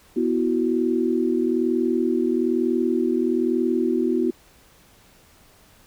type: chord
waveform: sine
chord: B suspended fourth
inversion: none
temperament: just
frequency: 246.9 / 329.3 / 370.4 Hz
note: B3 / E4 / F#4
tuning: 0 / -2 / +2 cents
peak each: -23 dBFS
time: 0.16-4.31 s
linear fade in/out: 10 ms
effects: pink hiss -54 dBFS RMS until 5.86 s